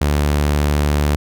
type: tone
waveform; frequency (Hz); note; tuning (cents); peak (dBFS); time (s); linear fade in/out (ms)
sawtooth; 73.42; D2; 0; -10; 0.01-1.16; 5
effects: none